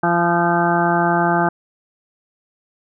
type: harmonic tone with a mistuned harmonic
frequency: 171.8 Hz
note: F3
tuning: 28 cents flat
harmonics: 1 / 2 / 3 / 4 / 5 / 6 / 7 / 8 / 9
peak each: -21 / -21 / -32 / -20 / -20 / -32 / -24 / -29 / -23 dBFS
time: 0.03-1.49 s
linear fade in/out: 5 ms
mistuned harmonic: 7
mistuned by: +21 cents
effects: none